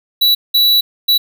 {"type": "tone bursts at uneven times", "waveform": "square", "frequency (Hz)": 3934, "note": "B7", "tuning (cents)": -7, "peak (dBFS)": -9, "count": 3, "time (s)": [[0.21, 0.35], [0.54, 0.81], [1.08, 1.18]], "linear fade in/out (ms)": 10, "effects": []}